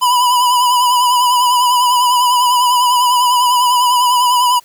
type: tone with vibrato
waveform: square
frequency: 987.8 Hz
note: B5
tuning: in tune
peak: -10 dBFS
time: 0.01-4.6 s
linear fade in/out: 20 ms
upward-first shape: triangle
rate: 10 Hz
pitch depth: 59 cents each way
effects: white hiss -48 dBFS RMS until 4.64 s